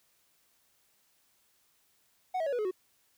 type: tone with pitch steps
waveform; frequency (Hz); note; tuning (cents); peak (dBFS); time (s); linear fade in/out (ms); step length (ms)
triangle; 740 / 644.2 / 560.8 / 488.2 / 425 / 370; F#5 / E5 / C#5 / B4 / G#4 / F#4; 0 / -40 / +20 / -20 / +40 / 0; -27; 2.34-2.712; 10; 62
effects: white hiss -70 dBFS RMS until 3.17 s